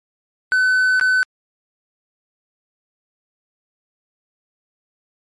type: tone with dropouts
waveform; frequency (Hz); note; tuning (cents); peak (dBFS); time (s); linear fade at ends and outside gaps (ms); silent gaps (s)
triangle; 1511; F#6; +36; -11; 0.52-1.23; 0; 0.997-1.011
effects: MP3 48 kbps